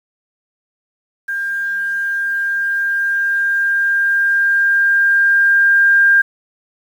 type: tone with level ramp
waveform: sine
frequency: 1600 Hz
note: G6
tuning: 35 cents sharp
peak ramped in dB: -18 to -7 dBFS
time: 1.28-6.22 s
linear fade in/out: 10 ms
effects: 7-bit